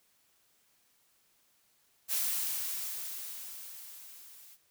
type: noise with level ramp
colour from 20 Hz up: blue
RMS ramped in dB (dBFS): -30 to -55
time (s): 2.08-4.58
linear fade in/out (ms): 50
effects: white hiss -70 dBFS RMS until 4.7 s